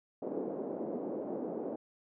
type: band-pass noise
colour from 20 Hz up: white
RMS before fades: -38 dBFS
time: 0.22-1.76 s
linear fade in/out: 5 ms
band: 220 to 540 Hz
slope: 24 dB/octave
effects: none